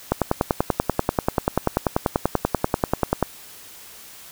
click train, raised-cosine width 1 ms, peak -3 dBFS, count 33, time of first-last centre 0.12-3.227 s, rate 10.3 Hz, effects white hiss -43 dBFS RMS until 4.31 s

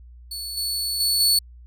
sawtooth tone with level steps, 4435 Hz, C#8, in tune, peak -27 / -21 / -16 / -13 dBFS, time 0.31-1.39 s, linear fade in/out 5 ms, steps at 0.57 / 1 / 1.2 s, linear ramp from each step 5 ms, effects added 60 Hz sine -42 dBFS peak until 1.66 s

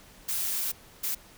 blue noise bursts at uneven times, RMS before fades -30 dBFS, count 2, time 0.28-0.72 / 1.03-1.15 s, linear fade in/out 10 ms, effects pink hiss -53 dBFS RMS until 1.37 s

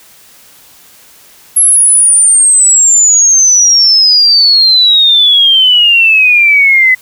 sine exponential sweep, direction down, 11240 to 2008 Hz, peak -3 dBFS, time 1.56-6.95 s, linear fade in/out 10 ms, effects white hiss -40 dBFS RMS until 7.01 s

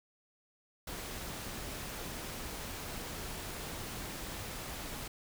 pink noise, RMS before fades -42 dBFS, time 0.87-5.08 s, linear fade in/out 5 ms, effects none

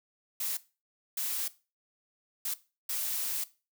blue noise bursts at uneven times, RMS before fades -33 dBFS, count 4, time 0.4-0.57 / 1.17-1.48 / 2.45-2.54 / 2.89-3.44 s, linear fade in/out 5 ms, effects noise-tail reverb RT60 0.3 s tail -17 dB re dry

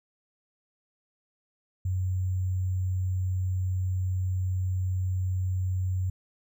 sine tone with sample-and-hold, 92.5 Hz, F#2, in tune, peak -25 dBFS, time 1.85-6.1 s, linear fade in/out 5 ms, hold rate 7350 Hz, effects none

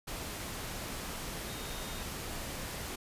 sine tone in noise, 3709 Hz, A#7, 9 cents flat, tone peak -50 dBFS, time 1.48-2.02 s, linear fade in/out 10 ms, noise pink, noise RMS -40 dBFS, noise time 0.07-2.96 s, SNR -13 dB, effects resampled to 32000 Hz

